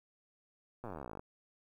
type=slowing click train; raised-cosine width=1 ms; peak=-30 dBFS; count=27; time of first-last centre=0.84-1.194 s; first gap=8 ms; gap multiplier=1.04; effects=11-bit